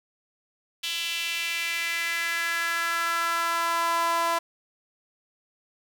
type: tone with high-pass filter sweep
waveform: sawtooth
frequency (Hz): 335.9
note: E4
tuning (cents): +33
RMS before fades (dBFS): -27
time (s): 0.83-4.39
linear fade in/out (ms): 10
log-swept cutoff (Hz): 3100 to 870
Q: 3.3
effects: none